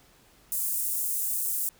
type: high-pass noise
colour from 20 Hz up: pink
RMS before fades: -29 dBFS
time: 0.52-1.69 s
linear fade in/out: 0 ms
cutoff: 9000 Hz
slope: 24 dB/octave
effects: pink hiss -59 dBFS RMS until 1.79 s